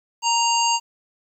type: harmonic tone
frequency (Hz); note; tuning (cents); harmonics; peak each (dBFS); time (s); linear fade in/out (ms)
932.3; A#5; 0; 1 / 3 / 5 / 7 / 8; -19 / -24 / -26 / -27 / -28; 0.22-0.8; 50
effects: 9-bit